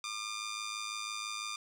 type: tone with amplitude modulation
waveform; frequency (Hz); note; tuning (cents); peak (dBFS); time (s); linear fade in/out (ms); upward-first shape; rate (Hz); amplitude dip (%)
10% pulse; 1200; D6; +37; -26; 0.04-1.56; 2; sine; 106; 60
effects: low-pass 11000 Hz 12 dB/octave